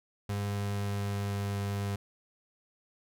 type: tone with pitch glide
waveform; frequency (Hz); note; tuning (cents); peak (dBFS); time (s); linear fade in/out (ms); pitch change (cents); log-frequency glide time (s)
35% pulse; 101.4 to 100.35; G#2 to G2; -41 to +41; -29; 0.29-1.96; 5; -18; 0.44-1.53
effects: none